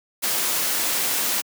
white noise, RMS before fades -23 dBFS, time 0.22-1.42 s, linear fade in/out 20 ms, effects high-pass 200 Hz 12 dB/octave

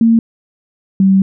sine tone pair in turn, 228.3 / 192.64 Hz, A#3 / G3, -36 / -30 cents, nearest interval minor third, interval 294 cents, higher first, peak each -6 dBFS, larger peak neither, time 0.01-0.19 / 1-1.22 s, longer second, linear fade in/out 2 ms, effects none

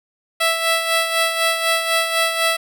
10% pulse tone with tremolo, 659.3 Hz, E5, in tune, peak -6 dBFS, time 0.4-2.57 s, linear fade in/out 10 ms, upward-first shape sine, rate 4 Hz, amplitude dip 55%, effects none

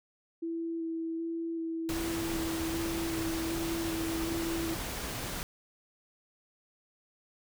sine tone with vibrato, 329.6 Hz, E4, in tune, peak -32 dBFS, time 0.42-4.75 s, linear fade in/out 10 ms, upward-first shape square, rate 1.3 Hz, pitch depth 11 cents each way
pink noise, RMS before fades -37 dBFS, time 1.89-5.43 s, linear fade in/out 0 ms
effects none

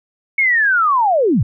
sine linear sweep, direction down, 2217 to 82.41 Hz, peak -11 dBFS, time 0.38-1.43 s, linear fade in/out 5 ms, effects none

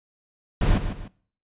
brown noise with echo, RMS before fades -19 dBFS, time 0.61-0.78 s, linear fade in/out 5 ms, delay 150 ms, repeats 2, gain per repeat -9 dB, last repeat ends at 1.08 s, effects noise-tail reverb RT60 0.5 s tail -20 dB re dry + resampled to 8000 Hz

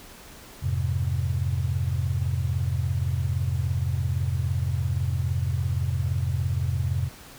sine chord, F minor, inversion none, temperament just, 87.31 / 104.77 / 130.96 Hz, F2 / Ab2 / C3, 0 / +16 / +2 cents, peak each -26 / -29 / -27 dBFS, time 0.62-7.09 s, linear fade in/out 20 ms, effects pink hiss -46 dBFS RMS until 7.38 s

